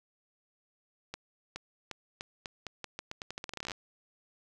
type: accelerating click train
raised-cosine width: 0.2 ms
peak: -21 dBFS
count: 24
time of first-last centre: 1.14-3.717 s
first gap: 420 ms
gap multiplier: 0.84
effects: none